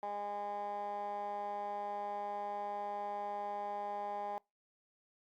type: tone with band-pass filter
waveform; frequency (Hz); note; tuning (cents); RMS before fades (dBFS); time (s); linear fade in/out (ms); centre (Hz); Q
15% pulse; 204.5; G#3; -26; -40; 0.03-4.38; 0; 830; 4.2
effects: noise-tail reverb RT60 0.2 s tail -24 dB re dry + Opus 48 kbps